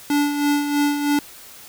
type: tone with tremolo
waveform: square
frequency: 290 Hz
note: D4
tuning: 22 cents flat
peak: -16 dBFS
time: 0.1-1.19 s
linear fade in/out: 2 ms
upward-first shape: sine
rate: 3.1 Hz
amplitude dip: 55%
effects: white hiss -42 dBFS RMS until 1.68 s